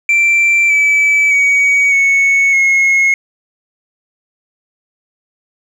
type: tone with pitch steps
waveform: sine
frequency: 2349 / 2302 / 2256 / 2211 / 2167 Hz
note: D7 / D7 / C#7 / C#7 / C#7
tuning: 0 / -35 / +30 / -5 / -40 cents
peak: -5 dBFS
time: 0.09-3.14 s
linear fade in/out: 2 ms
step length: 610 ms
effects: tanh soft clip ceiling -7 dBFS + 7-bit

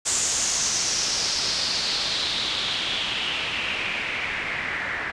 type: noise with low-pass filter sweep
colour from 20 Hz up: white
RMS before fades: -26 dBFS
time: 0.05-5.12 s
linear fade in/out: 20 ms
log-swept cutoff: 7400 to 1800 Hz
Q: 3.8
effects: resampled to 22050 Hz

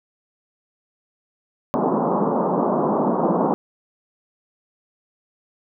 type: band-pass noise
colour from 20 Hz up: pink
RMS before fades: -20 dBFS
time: 1.74-3.54 s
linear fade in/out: 0 ms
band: 170 to 1100 Hz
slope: 48 dB/octave
effects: none

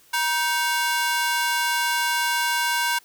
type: ring-modulated tone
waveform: sawtooth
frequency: 1254 Hz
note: D#6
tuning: 13 cents sharp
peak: -14 dBFS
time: 0.13-2.99 s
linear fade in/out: 10 ms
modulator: 300 Hz
effects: white hiss -55 dBFS RMS until 3.04 s

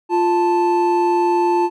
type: tone pair together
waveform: triangle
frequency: 349.5 / 880 Hz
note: F4 / A5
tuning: +1 / 0 cents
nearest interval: octave + major third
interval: 1599 cents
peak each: -14 / -15 dBFS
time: 0.09-1.7 s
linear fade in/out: 50 ms
effects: none

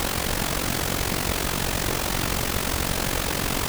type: noise with amplitude modulation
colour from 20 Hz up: pink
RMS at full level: -22 dBFS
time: 0-3.68 s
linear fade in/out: 0 ms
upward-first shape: sine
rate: 45.7 Hz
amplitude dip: 75%
effects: none

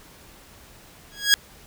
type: tone with exponential growth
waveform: 15% pulse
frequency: 1652 Hz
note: G#6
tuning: 10 cents flat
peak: -4 dBFS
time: 1.12-1.34 s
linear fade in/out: 0 ms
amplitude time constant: 47 ms
effects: pink hiss -49 dBFS RMS until 1.66 s

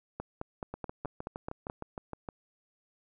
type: two click trains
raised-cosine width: 1 ms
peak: -24 / -22 dBFS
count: 11 / 8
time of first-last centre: 0.74-2.288 / 0.2-1.699 s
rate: 6.46 / 4.67 Hz
effects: none

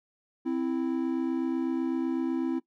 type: tone pair together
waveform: triangle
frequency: 261.6 / 329.6 Hz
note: C4 / E4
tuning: 0 / 0 cents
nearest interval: major third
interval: 400 cents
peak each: -27 dBFS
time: 0.45-2.6 s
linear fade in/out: 20 ms
effects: noise-tail reverb RT60 0.1 s tail -18 dB re dry

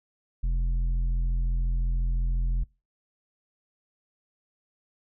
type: tone with tanh clipping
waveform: sine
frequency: 42.85 Hz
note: F1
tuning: 32 cents flat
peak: -24 dBFS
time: 0.43-2.64 s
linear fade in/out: 10 ms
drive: 7 dB
effects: noise-tail reverb RT60 0.3 s tail -25 dB re dry

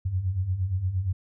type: beating tone pair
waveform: sine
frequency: 87.1 / 95.7 Hz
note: F2 / G2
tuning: -4 / -41 cents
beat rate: 8.6 Hz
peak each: -31 / -25 dBFS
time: 0.05-1.13 s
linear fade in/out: 10 ms
effects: none

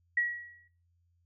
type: tone with exponential decay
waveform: sine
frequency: 1918 Hz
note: A#6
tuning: 49 cents sharp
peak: -23 dBFS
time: 0.17-0.68 s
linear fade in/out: 5 ms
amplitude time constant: 110 ms
effects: noise-tail reverb RT60 0.3 s tail -19 dB re dry + added 86 Hz sine -68 dBFS peak until 1.25 s

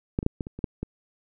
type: clicks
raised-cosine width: 3 ms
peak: -11 / -18 / -8 / -16 / -23 / -24 / -12 / -17 dBFS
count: 8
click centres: 0.189 / 0.229 / 0.264 / 0.408 / 0.469 / 0.59 / 0.642 / 0.83 s
effects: none

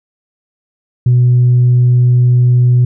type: tone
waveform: sine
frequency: 123.47 Hz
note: B2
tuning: in tune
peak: -4 dBFS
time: 1.06-2.85 s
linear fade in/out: 5 ms
effects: tanh soft clip ceiling -3 dBFS

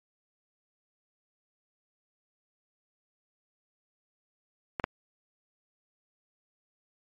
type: clicks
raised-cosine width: 0.5 ms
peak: -15 / -11 dBFS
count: 2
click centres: 4.798 / 4.841 s
effects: MP3 48 kbps

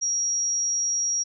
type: tone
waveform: sine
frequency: 5670 Hz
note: F8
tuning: 25 cents sharp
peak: -22 dBFS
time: 0.01-1.24 s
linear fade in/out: 20 ms
effects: none

